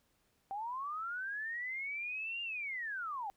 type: linear two-way sweep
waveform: sine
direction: up then down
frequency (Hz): 767 to 2817 to 767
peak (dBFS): -37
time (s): 0.51-3.3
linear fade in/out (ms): 0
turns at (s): 2.42
effects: pink hiss -75 dBFS RMS until 3.36 s